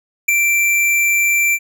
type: tone with ADSR envelope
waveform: square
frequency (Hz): 2349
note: D7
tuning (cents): 0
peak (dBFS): -8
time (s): 0.28-1.59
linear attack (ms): 10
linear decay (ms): 4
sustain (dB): -5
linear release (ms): 53
effects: none